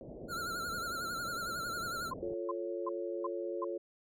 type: low-pass noise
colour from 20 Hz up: white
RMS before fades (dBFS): -47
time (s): 0.01-2.34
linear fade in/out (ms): 0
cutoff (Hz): 620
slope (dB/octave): 48
type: tone with vibrato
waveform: square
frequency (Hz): 1388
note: F6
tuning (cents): -11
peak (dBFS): -37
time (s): 0.28-2.12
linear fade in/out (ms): 50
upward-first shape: sine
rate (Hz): 11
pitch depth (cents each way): 72
type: tone bursts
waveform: sine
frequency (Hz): 1039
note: C6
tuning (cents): -12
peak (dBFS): -34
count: 5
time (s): 2.11-3.645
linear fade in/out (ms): 5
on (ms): 27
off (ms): 350
type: chord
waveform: sine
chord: F augmented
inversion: none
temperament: equal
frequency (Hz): 349.2 / 440 / 554.4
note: F4 / A4 / C#5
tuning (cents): 0 / 0 / 0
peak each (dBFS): -38 / -41 / -40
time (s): 2.22-3.78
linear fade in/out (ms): 10
effects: none